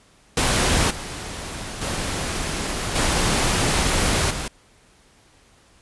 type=noise with level steps; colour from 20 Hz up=pink; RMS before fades=-19 / -32 / -26 / -20 / -28 dBFS; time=0.37-4.48 s; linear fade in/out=2 ms; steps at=0.9 / 1.81 / 2.95 / 4.3 s; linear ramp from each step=10 ms; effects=pink hiss -55 dBFS RMS until 5.81 s + resampled to 24000 Hz